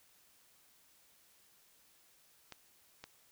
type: clicks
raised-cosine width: 0.2 ms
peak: -29 dBFS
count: 2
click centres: 2.523 / 3.04 s
effects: white hiss -67 dBFS RMS until 3.31 s